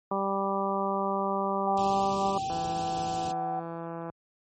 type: harmonic tone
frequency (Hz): 196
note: G3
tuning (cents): 0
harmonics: 1 / 2 / 3 / 4 / 5 / 6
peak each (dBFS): -33 / -33 / -33 / -33 / -33 / -33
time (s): 0.11-2.38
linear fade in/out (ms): 5
type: tone with pitch glide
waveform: sine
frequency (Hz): 784 to 756.4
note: G5 to F#5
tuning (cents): 0 to +38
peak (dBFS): -29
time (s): 1.67-3.6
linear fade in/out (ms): 5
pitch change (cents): -62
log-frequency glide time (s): 1.96-3.27
type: band-stop noise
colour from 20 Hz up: pink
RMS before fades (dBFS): -39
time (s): 1.77-3.32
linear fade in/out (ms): 5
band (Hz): 480 to 2500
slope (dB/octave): 96
type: click train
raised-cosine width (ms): 1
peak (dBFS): -24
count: 268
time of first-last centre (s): 2.5-4.099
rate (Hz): 167
effects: high-pass 80 Hz 12 dB/octave + MP3 32 kbps